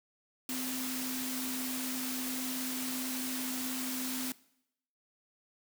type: tone in noise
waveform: sine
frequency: 256.5 Hz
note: C4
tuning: 34 cents flat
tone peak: -37 dBFS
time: 0.49-4.32 s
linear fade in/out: 2 ms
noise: white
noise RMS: -38 dBFS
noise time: 0.49-4.32 s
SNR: -2 dB
effects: noise-tail reverb RT60 0.8 s tail -21 dB re dry + high-pass 150 Hz 12 dB/octave